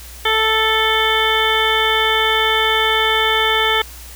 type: harmonic tone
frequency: 440 Hz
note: A4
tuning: in tune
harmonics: 1 / 2 / 3 / 4 / 5 / 7 / 8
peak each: -21 / -21 / -21 / -21 / -21 / -21 / -21 dBFS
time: 0.25-3.82 s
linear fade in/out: 5 ms
effects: added 60 Hz sine -36 dBFS peak until 4.15 s + white hiss -38 dBFS RMS until 4.15 s